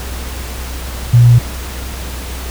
sine tone, 120.1 Hz, B2, 48 cents flat, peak -3 dBFS, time 1.13-1.39 s, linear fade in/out 10 ms, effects added 63 Hz sine -23 dBFS peak until 2.5 s + pink hiss -28 dBFS RMS until 2.5 s

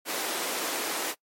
pink high-pass noise, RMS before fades -31 dBFS, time 0.05-1.15 s, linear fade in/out 50 ms, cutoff 300 Hz, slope 24 dB/octave, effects noise-tail reverb RT60 0.1 s tail -23 dB re dry + MP3 64 kbps

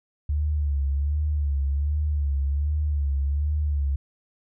sine tone with vibrato, 72.2 Hz, D2, 29 cents flat, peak -21 dBFS, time 0.29-3.96 s, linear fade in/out 5 ms, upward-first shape sine, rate 1.3 Hz, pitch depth 76 cents each way, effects none

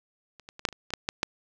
clicks, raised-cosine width 0.2 ms, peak -30 / -26 / -26 / -6 / -14 / -27 / -23 / -9 / -10 / -7 dBFS, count 10, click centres 0.397 / 0.489 / 0.594 / 0.652 / 0.688 / 0.727 / 0.905 / 0.937 / 1.089 / 1.231 s, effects none

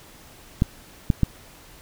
clicks, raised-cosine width 5 ms, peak -5 dBFS, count 3, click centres 0.621 / 1.102 / 1.233 s, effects pink hiss -48 dBFS RMS until 1.81 s

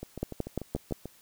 two click trains, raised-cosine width 2 ms, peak -16 / -24 dBFS, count 5 / 8, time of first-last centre 0.23-0.923 / 0.03-1.056 s, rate 5.77 / 6.82 Hz, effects white hiss -59 dBFS RMS until 1.21 s

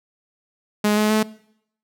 sawtooth tone with pitch steps, 209.4 / 212.8 / 216.3 Hz, G#3 / G#3 / A3, +15 / +42 / -29 cents, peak -12 dBFS, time 0.84-1.23 s, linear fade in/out 5 ms, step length 130 ms, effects noise-tail reverb RT60 0.7 s tail -21 dB re dry

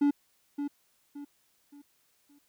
triangle tone with echo, 287 Hz, D4, 40 cents flat, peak -19 dBFS, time 0.01-0.11 s, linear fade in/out 10 ms, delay 570 ms, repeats 4, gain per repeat -9 dB, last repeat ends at 2.39 s, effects white hiss -70 dBFS RMS until 2.48 s

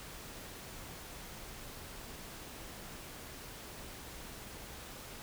silence, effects pink hiss -48 dBFS RMS until 5.22 s

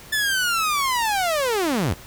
sawtooth linear sweep, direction down, 1760 to 67.2 Hz, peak -16 dBFS, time 0.12-1.94 s, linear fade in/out 10 ms, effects pink hiss -43 dBFS RMS until 2.06 s

